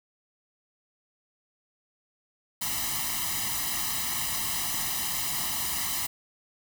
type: noise with comb filter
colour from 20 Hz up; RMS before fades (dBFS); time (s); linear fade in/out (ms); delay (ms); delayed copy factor
white; -30; 2.61-6.07; 10; 1; +0.9
effects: none